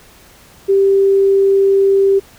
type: tone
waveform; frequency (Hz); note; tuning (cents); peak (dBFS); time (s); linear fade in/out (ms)
sine; 392; G4; 0; -8; 0.68-2.2; 20
effects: pink hiss -44 dBFS RMS until 2.38 s